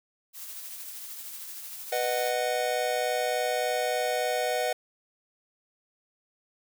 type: noise with tremolo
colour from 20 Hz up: blue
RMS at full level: -39 dBFS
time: 0.33-2.34 s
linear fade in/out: 50 ms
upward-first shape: triangle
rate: 13 Hz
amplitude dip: 35%
type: chord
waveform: square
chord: B major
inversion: none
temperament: just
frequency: 493.9 / 617.4 / 740.8 Hz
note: B4 / D#5 / F#5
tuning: 0 / -14 / +2 cents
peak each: -31 dBFS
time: 1.92-4.73 s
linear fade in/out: 5 ms
effects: none